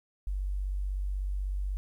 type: tone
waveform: sine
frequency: 48.12 Hz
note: G1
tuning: 31 cents flat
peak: -29 dBFS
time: 0.27-1.77 s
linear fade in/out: 0 ms
effects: 11-bit